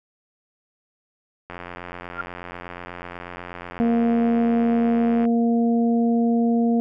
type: click train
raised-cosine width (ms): 0.5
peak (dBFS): -19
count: 332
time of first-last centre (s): 1.5-5.253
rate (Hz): 88.2
type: tone with exponential growth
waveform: sine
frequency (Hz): 1389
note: F6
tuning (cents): -10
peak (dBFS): -20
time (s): 2.11-2.21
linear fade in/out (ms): 2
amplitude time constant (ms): 21
type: harmonic tone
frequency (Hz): 233.1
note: A#3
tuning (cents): 0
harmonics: 1 / 2 / 3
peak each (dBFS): -17 / -26 / -29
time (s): 3.8-6.8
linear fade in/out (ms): 0
effects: none